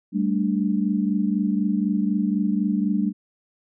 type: chord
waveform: sine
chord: G suspended second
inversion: none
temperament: equal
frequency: 196 / 220 / 293.7 Hz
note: G3 / A3 / D4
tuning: 0 / 0 / 0 cents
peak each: -22 / -24 / -26 dBFS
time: 0.12-3.13 s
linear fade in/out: 50 ms
effects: none